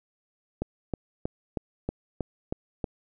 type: click train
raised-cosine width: 2 ms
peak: -15 dBFS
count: 8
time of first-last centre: 0.62-2.842 s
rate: 3.15 Hz
effects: none